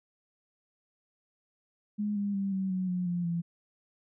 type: tone with pitch steps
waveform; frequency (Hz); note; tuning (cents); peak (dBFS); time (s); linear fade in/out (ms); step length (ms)
sine; 208.2 / 202.3 / 196.51 / 190.92 / 185.49 / 180.2 / 175.07 / 170.09; G#3 / G#3 / G3 / G3 / F#3 / F#3 / F3 / F3; +5 / -45 / +5 / -45 / +5 / -45 / +5 / -45; -28; 1.98-3.42; 20; 180
effects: none